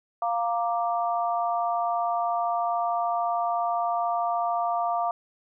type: chord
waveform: sine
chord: Bb major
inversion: second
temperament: equal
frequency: 698.5 / 932.3 / 1174.7 Hz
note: F5 / Bb5 / D6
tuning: 0 / 0 / 0 cents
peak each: -25 / -31 / -30 dBFS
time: 0.22-5.11 s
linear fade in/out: 2 ms
effects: none